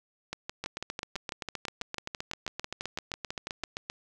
two click trains, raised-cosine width 0.2 ms, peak -17 / -17 dBFS, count 26 / 21, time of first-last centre 0.64-3.899 / 0.33-3.636 s, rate 7.67 / 6.05 Hz, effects none

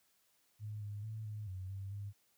sine tone with pitch steps, 106 / 103.2 / 109.6 / 106 / 93.3 / 97.5 / 101.1 Hz, G#2 / G#2 / A2 / G#2 / F#2 / G2 / G#2, +36 / -10 / -6 / +36 / +15 / -9 / -46 cents, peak -40 dBFS, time 0.59-2.13 s, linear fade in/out 50 ms, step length 220 ms, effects white hiss -74 dBFS RMS until 2.37 s + high-pass 60 Hz 12 dB/octave

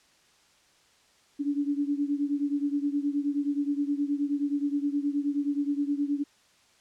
sine beating tone pair, 284.1 / 293.6 Hz, C#4 / D4, +43 / 0 cents, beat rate 9.5 Hz, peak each -27 / -30 dBFS, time 1.39-6.24 s, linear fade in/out 20 ms, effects white hiss -62 dBFS RMS until 6.8 s + low-pass 7000 Hz 12 dB/octave

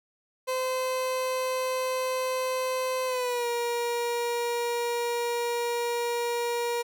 30% pulse tone with pitch glide, 515 to 475 Hz, C5 to A#4, -28 to +33 cents, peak -24 dBFS, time 0.47-6.83 s, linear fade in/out 20 ms, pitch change -139 cents, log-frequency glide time 3.06-3.47 s, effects none

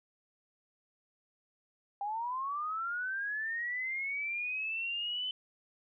sine linear sweep, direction up, 792 to 3046 Hz, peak -33 dBFS, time 2.01-5.31 s, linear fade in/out 2 ms, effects none

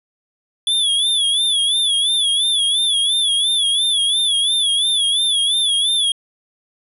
square tone with vibrato, 3425 Hz, A7, 47 cents flat, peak -15 dBFS, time 0.67-6.12 s, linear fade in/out 2 ms, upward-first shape sine, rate 2.9 Hz, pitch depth 94 cents each way, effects resampled to 32000 Hz

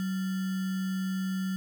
sine tone with sample-and-hold, 188.8 Hz, F#3, 35 cents sharp, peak -28 dBFS, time 0-1.56 s, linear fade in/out 0 ms, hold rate 1575 Hz, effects none

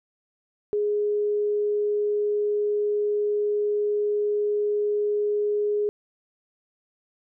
sine tone, 415.8 Hz, G#4, 2 cents sharp, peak -21 dBFS, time 0.73-5.89 s, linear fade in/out 0 ms, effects none

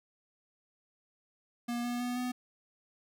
square tone with pitch steps, 238.8 / 242.1 / 245.5 / 248.9 Hz, A#3 / B3 / B3 / B3, +42 / -34 / -10 / +14 cents, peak -33 dBFS, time 1.68-2.32 s, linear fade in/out 10 ms, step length 160 ms, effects none

